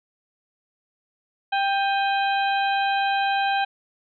harmonic tone with a mistuned harmonic, 789 Hz, G5, 11 cents sharp, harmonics 1 / 2 / 3 / 4 / 5, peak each -21 / -27 / -31 / -33 / -35 dBFS, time 1.52-3.65 s, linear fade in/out 10 ms, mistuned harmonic 3, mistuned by +88 cents, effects none

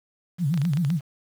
sine tone with vibrato, 156 Hz, D#3, 5 cents sharp, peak -20 dBFS, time 0.38-1.01 s, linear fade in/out 50 ms, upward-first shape sine, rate 7.7 Hz, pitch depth 250 cents each way
clicks, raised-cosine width 0.2 ms, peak -19 dBFS, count 8, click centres 0.541 / 0.576 / 0.617 / 0.652 / 0.735 / 0.772 / 0.849 / 0.903 s
effects 8-bit

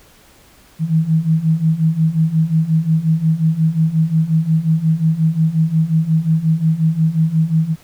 sine beating tone pair, 157.1 / 162.7 Hz, D#3 / E3, +17 / -22 cents, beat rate 5.6 Hz, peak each -17 / -14 dBFS, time 0.79-7.76 s, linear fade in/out 50 ms, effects pink hiss -48 dBFS RMS until 7.83 s

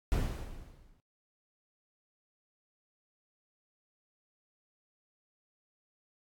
brown noise with exponential decay, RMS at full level -26 dBFS, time 0.12-1 s, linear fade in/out 0 ms, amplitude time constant 190 ms, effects AAC 64 kbps

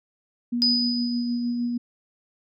sine tone with tremolo, 240 Hz, B3, 49 cents flat, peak -22 dBFS, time 0.52-1.78 s, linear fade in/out 10 ms, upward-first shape sine, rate 6.5 Hz, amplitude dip 25%
sine tone with exponential decay, 4978 Hz, D#8, in tune, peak -16 dBFS, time 0.62-1.77 s, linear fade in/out 0 ms, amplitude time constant 250 ms
effects none

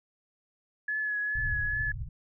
sine tone with vibrato, 1700 Hz, G#6, 40 cents sharp, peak -28 dBFS, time 0.88-1.92 s, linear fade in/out 5 ms, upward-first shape triangle, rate 2.4 Hz, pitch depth 29 cents each way
pink low-pass noise, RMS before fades -35 dBFS, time 1.35-2.09 s, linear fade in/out 5 ms, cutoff 140 Hz, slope 96 dB/octave
effects none

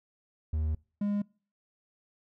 triangle tone pair in turn, 77.78 / 204.4 Hz, D#2 / G#3, 0 / -27 cents, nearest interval octave + perfect fourth, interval 1673 cents, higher second, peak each -25 / -25 dBFS, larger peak neither, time 0.53-0.75 / 1.01-1.22 s, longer first, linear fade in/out 5 ms, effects noise-tail reverb RT60 0.4 s tail -25 dB re dry

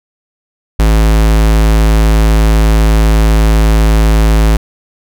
square tone, 54 Hz, A1, 32 cents flat, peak -6 dBFS, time 0.79-4.57 s, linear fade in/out 5 ms, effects none

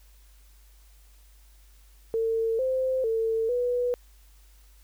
sine tone with pitch steps, 451.4 / 520 / 449.1 / 490.2 Hz, A4 / C5 / A4 / B4, +44 / -11 / +35 / -13 cents, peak -23 dBFS, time 2.14-3.94 s, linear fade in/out 0 ms, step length 450 ms, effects added 50 Hz sine -52 dBFS peak until 4.83 s + white hiss -62 dBFS RMS until 4.83 s

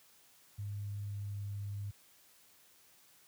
sine tone with pitch glide, 102 to 101.3 Hz, G#2 to G#2, -31 to -43 cents, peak -37 dBFS, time 0.58-1.91 s, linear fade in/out 10 ms, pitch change -12 cents, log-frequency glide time 1.08-1.32 s, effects white hiss -64 dBFS RMS until 3.27 s + high-pass 60 Hz 12 dB/octave

